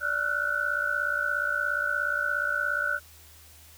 sine tone cluster, 584 / 1358 / 1453 / 1510 Hz, D5 / F6 / F#6 / F#6, -10 / -49 / -32 / +35 cents, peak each -37 / -34 / -28 / -29 dBFS, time 0-3 s, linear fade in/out 50 ms, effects added 78 Hz sine -54 dBFS peak until 3.77 s + white hiss -53 dBFS RMS until 3.77 s

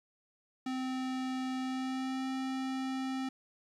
square tone with pitch glide, 258.9 to 263.1 Hz, C4 to C4, -18 to +10 cents, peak -34 dBFS, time 0.66-3.29 s, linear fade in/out 5 ms, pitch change +28 cents, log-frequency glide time 1.59-2.28 s, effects low-pass 6000 Hz 12 dB/octave + 11-bit

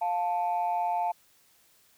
sine tone pair together, 704 / 879.8 Hz, F5 / A5, +14 / 0 cents, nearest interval major third, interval 386 cents, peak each -27 dBFS, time 0.01-1.12 s, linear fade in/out 10 ms, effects tanh soft clip ceiling -21 dBFS + white hiss -63 dBFS RMS until 1.97 s

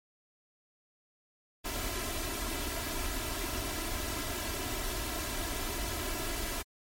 pink noise with comb filter, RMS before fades -35 dBFS, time 1.64-6.63 s, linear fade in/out 20 ms, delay 3 ms, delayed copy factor +0.75, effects MP3 64 kbps

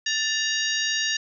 harmonic tone with a mistuned harmonic, 942 Hz, A#5, 18 cents sharp, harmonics 2 / 3 / 4 / 5 / 6 / 7, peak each -27 / -29 / -30 / -31 / -32 / -32 dBFS, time 0.06-1.17 s, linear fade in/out 5 ms, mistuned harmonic 2, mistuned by -110 cents, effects none

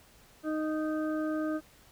harmonic tone, 310 Hz, D#4, 6 cents flat, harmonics 1 / 2 / 4 / 5, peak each -30 / -36 / -42 / -44 dBFS, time 0.43-1.61 s, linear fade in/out 50 ms, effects pink hiss -59 dBFS RMS until 1.91 s

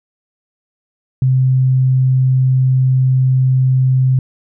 sine tone, 130 Hz, C3, 11 cents flat, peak -9 dBFS, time 1.22-4.19 s, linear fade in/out 2 ms, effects none

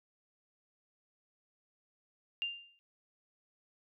sine tone with exponential decay, 2794 Hz, F7, in tune, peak -30 dBFS, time 2.42-2.79 s, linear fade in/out 0 ms, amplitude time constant 79 ms, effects none

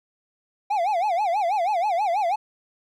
triangle tone with vibrato, 760 Hz, F#5, 46 cents sharp, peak -18 dBFS, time 0.7-2.36 s, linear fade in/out 10 ms, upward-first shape sine, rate 6.2 Hz, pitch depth 220 cents each way, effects none

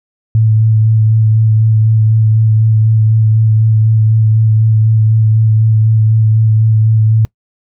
sine tone with vibrato, 110 Hz, A2, in tune, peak -6 dBFS, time 0.35-7.25 s, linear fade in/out 0 ms, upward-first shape sine, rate 4 Hz, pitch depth 17 cents each way, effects noise-tail reverb RT60 0.1 s tail -24 dB re dry

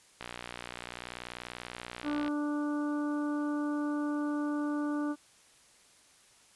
click train, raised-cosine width 0.3 ms, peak -23 dBFS, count 126, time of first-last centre 0.21-2.28 s, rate 60.4 Hz
harmonic tone, 294.6 Hz, D4, 6 cents sharp, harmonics 1 / 2 / 3 / 4 / 5, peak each -30 / -42 / -45 / -43 / -46 dBFS, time 2.03-5.16 s, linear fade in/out 50 ms
effects white hiss -61 dBFS RMS until 6.55 s + resampled to 24000 Hz

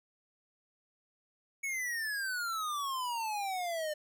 square exponential sweep, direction down, 2234 to 597 Hz, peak -34 dBFS, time 1.63-3.94 s, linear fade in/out 10 ms, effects none

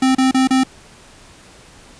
square tone bursts, 261.6 Hz, C4, in tune, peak -12 dBFS, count 4, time 0.02-0.636 s, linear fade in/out 5 ms, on 130 ms, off 32 ms, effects pink hiss -44 dBFS RMS until 1.99 s + resampled to 22050 Hz

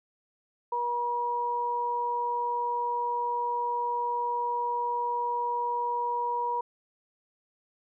sine tone pair together, 479.7 / 960 Hz, A#4 / B5, +50 / -49 cents, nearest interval octave, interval 1201 cents, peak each -35 / -27 dBFS, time 0.72-6.61 s, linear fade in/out 5 ms, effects none

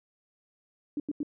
sine tone bursts, 293.7 Hz, D4, in tune, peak -28 dBFS, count 3, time 0.97-1.231 s, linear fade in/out 2 ms, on 29 ms, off 87 ms, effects none

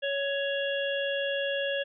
harmonic tone, 557 Hz, C#5, 8 cents sharp, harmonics 1 / 3 / 5 / 6, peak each -29 / -34 / -36 / -37 dBFS, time 0.02-1.84 s, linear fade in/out 20 ms, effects none

